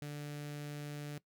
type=tone with notch filter; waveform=sawtooth; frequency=146.8 Hz; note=D3; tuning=in tune; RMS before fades=-43 dBFS; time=0.02-1.18 s; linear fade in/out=0 ms; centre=980 Hz; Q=1.7; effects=noise-tail reverb RT60 0.1 s tail -19 dB re dry